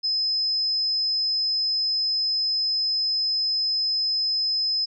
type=tone; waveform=sine; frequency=5100 Hz; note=D#8; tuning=42 cents sharp; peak=-21 dBFS; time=0.03-4.86 s; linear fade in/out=20 ms; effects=none